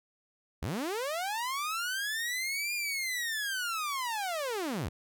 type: linear two-way sweep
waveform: sawtooth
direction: up then down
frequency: 57.3 to 2434 to 57.3 Hz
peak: -28 dBFS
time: 0.62-4.89 s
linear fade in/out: 10 ms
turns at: 2.74 s
effects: none